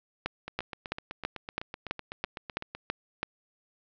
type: two click trains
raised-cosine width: 0.3 ms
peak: -21 / -13 dBFS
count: 19 / 10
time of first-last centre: 0.48-2.75 / 0.26-3.23 s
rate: 7.93 / 3.03 Hz
effects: low-pass 5000 Hz 12 dB/octave